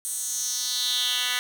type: tone with high-pass filter sweep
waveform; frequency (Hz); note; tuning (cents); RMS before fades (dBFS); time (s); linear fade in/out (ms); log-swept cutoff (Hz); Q
10% pulse; 248; B3; +7; -27; 0.05-1.39; 0; 8900 to 2300; 3.1
effects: 8-bit